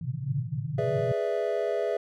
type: band-pass noise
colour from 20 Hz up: pink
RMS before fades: -31 dBFS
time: 0.01-1.12 s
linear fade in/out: 5 ms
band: 110 to 160 Hz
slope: 96 dB/octave
type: chord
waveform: triangle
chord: E dominant seventh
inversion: first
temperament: equal with one note detuned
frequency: 415.3 / 493.9 / 589.4 / 659.3 Hz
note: G#4 / B4 / D5 / E5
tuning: 0 / 0 / +6 / 0 cents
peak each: -28 / -30 / -31 / -28 dBFS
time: 0.78-1.97 s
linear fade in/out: 5 ms
effects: none